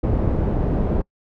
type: low-pass noise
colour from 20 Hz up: pink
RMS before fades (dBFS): -20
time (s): 0.03-1.02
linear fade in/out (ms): 10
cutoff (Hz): 480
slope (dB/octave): 12
effects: noise-tail reverb RT60 0.1 s tail -25 dB re dry